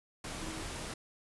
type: tone in noise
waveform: sine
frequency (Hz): 318.2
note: D#4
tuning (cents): +39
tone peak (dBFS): -44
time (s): 0.42-0.63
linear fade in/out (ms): 5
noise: pink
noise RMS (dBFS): -41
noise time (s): 0.24-0.94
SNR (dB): -6
effects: resampled to 24000 Hz